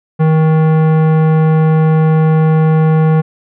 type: tone with tanh clipping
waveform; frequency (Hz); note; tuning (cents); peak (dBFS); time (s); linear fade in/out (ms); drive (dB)
sine; 157.9; D#3; +26; -9; 0.19-3.22; 20; 17
effects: none